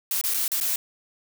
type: noise with dropouts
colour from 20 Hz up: blue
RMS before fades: -25 dBFS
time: 0.11-0.76 s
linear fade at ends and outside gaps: 2 ms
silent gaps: 0.213-0.238 / 0.339-0.343 / 0.48-0.517 / 0.602-0.61 s
effects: none